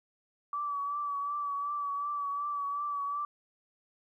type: tone with vibrato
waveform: sine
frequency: 1150 Hz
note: D6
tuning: 37 cents flat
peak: -31 dBFS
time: 0.53-3.25 s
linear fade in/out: 2 ms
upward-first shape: triangle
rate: 2.7 Hz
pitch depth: 40 cents each way
effects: 12-bit